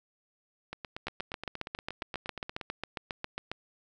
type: two click trains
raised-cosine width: 0.3 ms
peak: -18 / -22 dBFS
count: 19 / 17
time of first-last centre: 1.07-3.516 / 0.73-2.612 s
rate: 7.36 / 8.5 Hz
effects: none